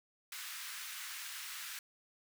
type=high-pass noise; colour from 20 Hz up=pink; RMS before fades=-45 dBFS; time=0.32-1.79 s; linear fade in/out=2 ms; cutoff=1400 Hz; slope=24 dB/octave; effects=none